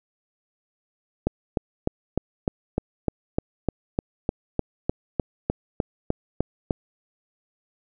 click train, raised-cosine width 2 ms, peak -8 dBFS, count 19, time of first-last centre 1.27-6.708 s, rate 3.31 Hz, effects none

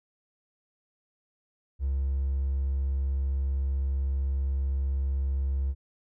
triangle tone with hard clipping, 67.8 Hz, C#2, 38 cents flat, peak -25 dBFS, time 1.79-5.75 s, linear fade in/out 50 ms, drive 3 dB, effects none

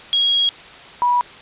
sine tone pair in turn, 3294 / 974.8 Hz, G#7 / B5, -15 / -23 cents, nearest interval octave + major sixth, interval 2108 cents, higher first, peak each -13 dBFS, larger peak neither, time 0.13-0.49 / 1.02-1.21 s, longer first, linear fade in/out 0 ms, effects white hiss -39 dBFS RMS until 1.41 s + resampled to 8000 Hz

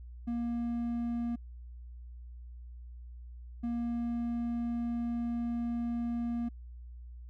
triangle tone bursts at uneven times, 236.2 Hz, A#3, 23 cents sharp, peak -29 dBFS, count 2, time 0.27-1.36 / 3.63-6.49 s, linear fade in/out 10 ms, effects added 60 Hz sine -44 dBFS peak until 7.29 s

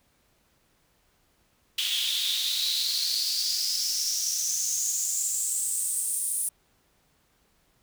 pink noise with high-pass filter sweep, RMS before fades -28 dBFS, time 1.78-6.49 s, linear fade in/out 5 ms, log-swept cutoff 3200 to 9800 Hz, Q 6.9, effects pink hiss -67 dBFS RMS until 7.82 s

